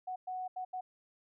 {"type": "tone bursts at uneven times", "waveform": "sine", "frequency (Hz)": 740, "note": "F#5", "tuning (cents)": 0, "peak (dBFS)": -36, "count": 4, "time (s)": [[0.07, 0.16], [0.27, 0.48], [0.56, 0.65], [0.73, 0.81]], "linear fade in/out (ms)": 10, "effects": []}